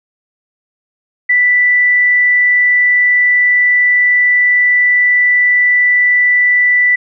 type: tone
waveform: sine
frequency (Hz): 1975.5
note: B6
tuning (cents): 0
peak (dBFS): -7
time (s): 1.29-6.96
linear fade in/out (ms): 10
effects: none